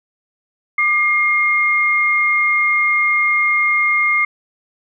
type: tone pair together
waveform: sine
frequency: 1195.4 / 2130 Hz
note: D6 / C7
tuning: +30 / +30 cents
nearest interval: minor seventh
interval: 1000 cents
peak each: -20 / -13 dBFS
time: 0.78-4.25 s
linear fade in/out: 5 ms
effects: none